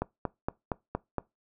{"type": "click train", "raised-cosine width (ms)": 1, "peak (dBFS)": -15, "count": 6, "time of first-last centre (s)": [0.02, 1.183], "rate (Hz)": 4.3, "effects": ["noise-tail reverb RT60 0.2 s tail -22 dB re dry"]}